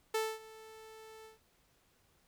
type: tone with ADSR envelope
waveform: sawtooth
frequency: 440 Hz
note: A4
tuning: in tune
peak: -26 dBFS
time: 0.14-1.39 s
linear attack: 7 ms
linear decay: 240 ms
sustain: -21 dB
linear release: 140 ms
effects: pink hiss -71 dBFS RMS until 2.27 s